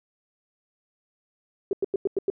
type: tone bursts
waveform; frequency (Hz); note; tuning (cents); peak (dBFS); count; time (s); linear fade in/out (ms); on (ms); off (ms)
sine; 392; G4; 0; -20; 6; 1.71-2.301; 2; 21; 93
effects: none